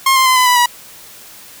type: tone with pitch steps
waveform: sawtooth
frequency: 1069 / 1048.2 / 1027.8 / 1007.8 / 988.2 / 969 Hz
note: C6 / C6 / C6 / B5 / B5 / B5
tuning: +37 / +3 / -31 / +35 / +1 / -33 cents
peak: -5 dBFS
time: 0.06-0.66 s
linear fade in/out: 5 ms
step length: 100 ms
effects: white hiss -38 dBFS RMS until 1.6 s